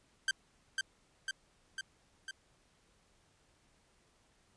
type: tone with echo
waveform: sawtooth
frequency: 1568 Hz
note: G6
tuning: in tune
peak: -25 dBFS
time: 0.28-0.31 s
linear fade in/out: 2 ms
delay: 500 ms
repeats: 4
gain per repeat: -3 dB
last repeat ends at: 2.31 s
effects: pink hiss -70 dBFS RMS until 4.56 s + resampled to 22050 Hz